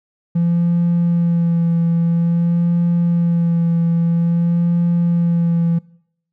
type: tone with vibrato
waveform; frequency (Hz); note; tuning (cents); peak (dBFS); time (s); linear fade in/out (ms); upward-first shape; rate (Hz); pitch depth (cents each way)
triangle; 170; F3; -46; -10; 0.35-5.79; 10; sine; 0.5; 19
effects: noise-tail reverb RT60 0.7 s tail -25 dB re dry + tanh soft clip ceiling -8 dBFS